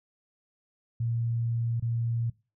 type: tone with dropouts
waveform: sine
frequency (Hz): 116.54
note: A#2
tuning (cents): 0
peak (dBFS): -26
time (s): 1-2.3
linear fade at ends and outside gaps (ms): 5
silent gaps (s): 1.799-1.823
effects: noise-tail reverb RT60 0.3 s tail -21 dB re dry